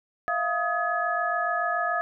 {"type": "tone cluster", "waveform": "sine", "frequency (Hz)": [653, 700, 1259, 1699], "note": ["E5", "F5", "D#6", "G#6"], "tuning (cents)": [-17, 4, 20, 39], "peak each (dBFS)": [-34, -28, -28, -29], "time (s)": [0.28, 2.01], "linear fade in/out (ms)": 0, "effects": []}